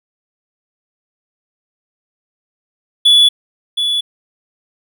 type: tone with echo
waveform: triangle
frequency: 3427 Hz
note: A7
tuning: 46 cents flat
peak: -4 dBFS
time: 3.05-3.29 s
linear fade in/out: 10 ms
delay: 720 ms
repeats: 1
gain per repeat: -8 dB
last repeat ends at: 4.01 s
effects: none